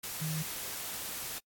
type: tone in noise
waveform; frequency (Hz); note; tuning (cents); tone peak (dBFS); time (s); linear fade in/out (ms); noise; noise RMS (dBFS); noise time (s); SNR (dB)
sine; 157.4; D#3; +20; -32; 0.21-0.43; 10; white; -39; 0.03-1.39; +4
effects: noise-tail reverb RT60 0.1 s tail -26 dB re dry + AAC 64 kbps